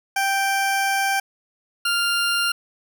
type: tone pair in turn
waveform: 20% pulse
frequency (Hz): 784 / 1396.9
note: G5 / F6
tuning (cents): 0 / 0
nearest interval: minor seventh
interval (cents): 1000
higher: second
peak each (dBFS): -14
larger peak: neither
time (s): 0.16-1.2 / 1.85-2.52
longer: first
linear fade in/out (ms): 5
effects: none